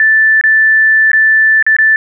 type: tone with dropouts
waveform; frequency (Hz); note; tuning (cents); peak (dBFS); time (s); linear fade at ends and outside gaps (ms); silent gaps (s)
sine; 1760; A6; 0; -5; 0-1.96; 1; 0.412-0.438 / 1.117-1.132 / 1.626-1.665 / 1.766-1.786
effects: none